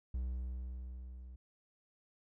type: tone with level ramp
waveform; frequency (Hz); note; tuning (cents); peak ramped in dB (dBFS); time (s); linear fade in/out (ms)
triangle; 62.6; B1; +24; -32 to -46; 0.14-1.36; 5
effects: none